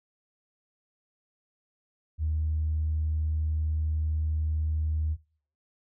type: tone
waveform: sine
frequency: 77.78 Hz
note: D#2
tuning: in tune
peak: -24 dBFS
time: 2.18-5.17 s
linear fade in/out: 50 ms
effects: noise-tail reverb RT60 0.5 s tail -23 dB re dry + tanh soft clip ceiling -20 dBFS